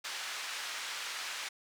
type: band-pass noise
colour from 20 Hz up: pink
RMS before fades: -40 dBFS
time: 0.04-1.49 s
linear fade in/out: 10 ms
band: 1400 to 6400 Hz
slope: 12 dB/octave
effects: none